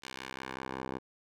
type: tone with band-pass filter sweep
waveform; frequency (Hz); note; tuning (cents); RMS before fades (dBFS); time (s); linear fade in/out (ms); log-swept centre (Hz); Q
10% pulse; 65.41; C2; 0; -41; 0.02-0.99; 20; 3600 to 610; 0.76
effects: none